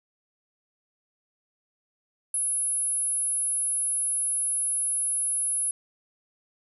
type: tone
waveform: sine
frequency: 10580 Hz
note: E9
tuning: 5 cents sharp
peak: -24 dBFS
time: 2.34-5.71 s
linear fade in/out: 2 ms
effects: none